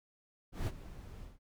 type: noise with ADSR envelope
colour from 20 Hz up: brown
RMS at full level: -32 dBFS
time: 0.52-1.39 s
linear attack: 150 ms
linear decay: 41 ms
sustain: -16 dB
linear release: 160 ms
effects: none